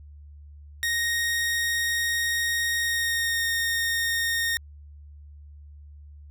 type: tone with pitch glide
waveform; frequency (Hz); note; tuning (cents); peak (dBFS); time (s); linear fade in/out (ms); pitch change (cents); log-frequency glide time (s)
sawtooth; 1864.7 to 1846.5; A#6 to A#6; 0 to -17; -20; 0.83-4.57; 0; -17; 2.79-3.45
effects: added 73 Hz sine -43 dBFS peak until 6.3 s